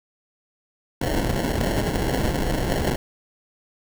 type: noise with sample-and-hold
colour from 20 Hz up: pink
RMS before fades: -23 dBFS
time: 1.01-2.96 s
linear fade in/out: 5 ms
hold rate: 1225 Hz
effects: none